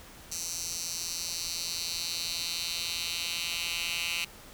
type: tone with high-pass filter sweep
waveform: 10% pulse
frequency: 170 Hz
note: F3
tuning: 46 cents flat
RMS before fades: -34 dBFS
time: 0.31-4.25 s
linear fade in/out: 10 ms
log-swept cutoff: 6000 to 2800 Hz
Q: 2.5
effects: pink hiss -50 dBFS RMS until 4.53 s